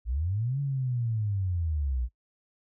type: linear two-way sweep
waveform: sine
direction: up then down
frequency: 51.91 to 142.6 to 56.9 Hz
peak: -26 dBFS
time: 0.05-2.09 s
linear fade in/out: 50 ms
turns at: 0.6 s
effects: noise-tail reverb RT60 0.1 s tail -21 dB re dry